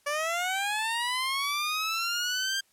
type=linear sweep; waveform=15% pulse; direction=up; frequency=571 to 1597 Hz; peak=-21 dBFS; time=0.06-2.61 s; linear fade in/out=10 ms; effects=white hiss -66 dBFS RMS until 2.72 s + low-pass 12000 Hz 12 dB/octave